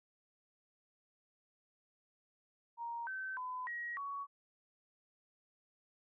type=tone with pitch steps; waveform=sine; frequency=936 / 1539 / 1009 / 1899 / 1121 Hz; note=A#5 / G6 / B5 / A#6 / C#6; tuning=+7 / -32 / +37 / +32 / +19 cents; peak=-39 dBFS; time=2.77-4.27 s; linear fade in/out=50 ms; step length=300 ms; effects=none